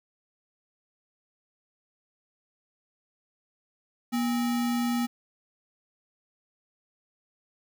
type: tone with sample-and-hold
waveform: sine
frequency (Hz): 240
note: B3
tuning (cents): -49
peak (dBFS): -24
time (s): 4.12-5.07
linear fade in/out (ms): 20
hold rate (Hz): 1050
effects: none